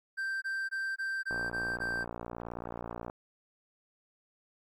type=tone bursts; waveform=triangle; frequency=1568 Hz; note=G6; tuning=in tune; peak=-30 dBFS; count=7; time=0.17-2.046 s; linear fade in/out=20 ms; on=250 ms; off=21 ms
type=click train; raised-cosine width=1 ms; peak=-25 dBFS; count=106; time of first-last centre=1.31-3.099 s; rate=58.7 Hz
effects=AAC 64 kbps